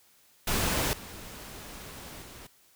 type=noise with level steps; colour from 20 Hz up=pink; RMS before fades=-28 / -44 / -47 dBFS; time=0.47-2.47 s; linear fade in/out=5 ms; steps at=0.93 / 2.22 s; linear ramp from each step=2 ms; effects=white hiss -62 dBFS RMS until 2.75 s